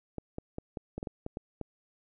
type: clicks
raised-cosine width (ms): 2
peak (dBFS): -23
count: 10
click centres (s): 0.183 / 0.384 / 0.584 / 0.772 / 0.98 / 1.029 / 1.072 / 1.264 / 1.371 / 1.613
effects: none